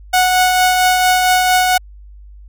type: tone with tremolo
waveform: sawtooth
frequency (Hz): 736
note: F#5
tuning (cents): -9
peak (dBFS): -5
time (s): 0.13-1.78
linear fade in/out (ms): 10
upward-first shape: triangle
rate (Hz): 4.4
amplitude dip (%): 35
effects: added 50 Hz sine -35 dBFS peak until 2.48 s